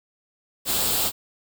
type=noise with comb filter; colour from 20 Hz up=white; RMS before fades=-23 dBFS; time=0.65-1.12 s; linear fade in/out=50 ms; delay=0.25 ms; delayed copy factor=+0.5; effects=none